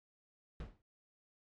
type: noise with exponential decay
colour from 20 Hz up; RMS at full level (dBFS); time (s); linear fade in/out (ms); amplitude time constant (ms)
brown; -40; 0.6-0.82; 2; 47
effects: low-pass 4000 Hz 12 dB/octave + MP3 64 kbps

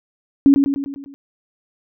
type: tone with echo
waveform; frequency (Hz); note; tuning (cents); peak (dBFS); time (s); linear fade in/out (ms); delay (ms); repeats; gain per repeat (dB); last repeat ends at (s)
sine; 278.2; C#4; +6; -6; 0.46-0.54; 0; 100; 6; -5; 1.14
effects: none

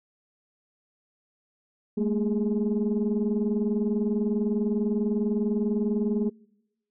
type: tone cluster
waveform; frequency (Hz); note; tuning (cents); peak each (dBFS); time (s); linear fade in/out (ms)
sine; 205.3 / 225.3 / 412.9; G#3 / A3 / G#4; -20 / +41 / -10; -26 / -25 / -28; 1.97-6.3; 10
effects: noise-tail reverb RT60 1.0 s tail -26 dB re dry + tanh soft clip ceiling -17 dBFS

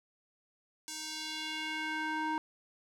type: tone with band-pass filter sweep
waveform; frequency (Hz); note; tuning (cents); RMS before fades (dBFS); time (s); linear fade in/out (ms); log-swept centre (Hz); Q
square; 312; D#4; +5; -37; 0.88-2.38; 0; 6900 to 980; 1.5
effects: none

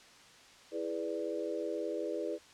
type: chord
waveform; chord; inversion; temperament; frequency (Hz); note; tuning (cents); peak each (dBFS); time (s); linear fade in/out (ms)
sine; E dominant seventh; none; equal; 329.6 / 415.3 / 493.9 / 587.3; E4 / G#4 / B4 / D5; 0 / 0 / 0 / 0; -39 / -39 / -39 / -40; 0.71-2.39; 50
effects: white hiss -57 dBFS RMS until 2.53 s + low-pass 6000 Hz 12 dB/octave

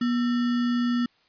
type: tone with sample-and-hold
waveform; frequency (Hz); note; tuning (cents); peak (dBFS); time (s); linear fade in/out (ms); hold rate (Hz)
sine; 241.6; B3; -38; -21; 0.01-1.06; 5; 1575
effects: white hiss -63 dBFS RMS until 1.28 s + resampled to 11025 Hz

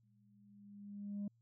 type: tone with exponential growth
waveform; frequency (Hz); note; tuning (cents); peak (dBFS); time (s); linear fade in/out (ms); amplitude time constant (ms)
sine; 203.2; G#3; -38; -35; 0.03-1.28; 5; 270
effects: tanh soft clip ceiling -37 dBFS + added 116 Hz sine -70 dBFS peak until 1.41 s

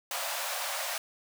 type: high-pass noise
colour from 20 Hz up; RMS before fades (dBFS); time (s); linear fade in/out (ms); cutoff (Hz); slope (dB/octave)
pink; -34; 0.11-0.98; 2; 540; 96
effects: none

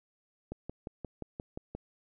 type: click train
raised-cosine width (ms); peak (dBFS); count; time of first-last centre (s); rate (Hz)
2; -25; 8; 0.52-1.75; 5.69
effects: none

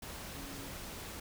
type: tone in noise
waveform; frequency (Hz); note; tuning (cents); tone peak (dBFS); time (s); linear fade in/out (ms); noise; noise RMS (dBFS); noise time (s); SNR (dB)
sine; 277.2; C#4; 0; -49; 0.36-0.69; 5; pink; -45; 0.02-1.2; -7
effects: none

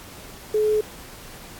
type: tone with quantisation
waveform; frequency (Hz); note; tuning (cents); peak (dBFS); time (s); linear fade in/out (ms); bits
sine; 427; G#4; +48; -17; 0.54-0.81; 5; 7
effects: pink hiss -42 dBFS RMS until 1.59 s + AAC 64 kbps

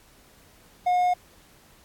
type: tone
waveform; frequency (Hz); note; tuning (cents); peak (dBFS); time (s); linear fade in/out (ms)
triangle; 720; F#5; -47; -17; 0.86-1.14; 10
effects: pink hiss -56 dBFS RMS until 1.84 s + AAC 64 kbps

